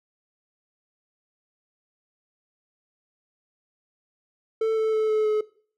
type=tone with pitch steps; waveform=triangle; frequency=443.6 / 439.5 / 435.5 / 431.5 / 427.5 Hz; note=A4 / A4 / A4 / A4 / A4; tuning=+14 / -2 / -18 / -34 / -50 cents; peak=-18 dBFS; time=4.61-5.41 s; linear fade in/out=5 ms; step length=160 ms; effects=noise-tail reverb RT60 0.5 s tail -20 dB re dry